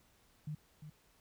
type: tone with echo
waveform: sine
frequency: 151.6 Hz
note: D#3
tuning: 45 cents flat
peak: -38 dBFS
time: 0.47-0.55 s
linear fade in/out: 5 ms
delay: 350 ms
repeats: 1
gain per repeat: -9 dB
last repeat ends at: 0.9 s
effects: pink hiss -69 dBFS RMS until 1.2 s